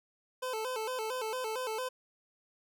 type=tone with vibrato; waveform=25% pulse; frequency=473.2 Hz; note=A#4; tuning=26 cents sharp; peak=-30 dBFS; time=0.42-1.89 s; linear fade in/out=10 ms; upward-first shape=square; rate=4.4 Hz; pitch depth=130 cents each way; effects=none